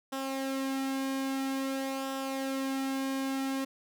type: tone with flanger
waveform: sawtooth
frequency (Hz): 268.7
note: C4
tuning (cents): +46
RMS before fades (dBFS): -33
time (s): 0.12-3.65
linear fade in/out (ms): 10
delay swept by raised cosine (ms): 0.45 to 2.25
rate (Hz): 0.5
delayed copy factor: -0.5
effects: none